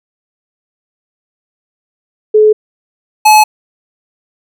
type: tone pair in turn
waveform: sine / square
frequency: 428.2 / 856.4 Hz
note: A4 / A5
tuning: -47 / -47 cents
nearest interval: octave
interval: 1200 cents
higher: second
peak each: -3 dBFS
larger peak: neither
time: 2.34-2.53 / 3.25-3.44 s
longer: neither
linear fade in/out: 10 ms
effects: none